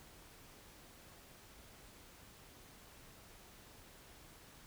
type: silence
effects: pink hiss -59 dBFS RMS until 4.66 s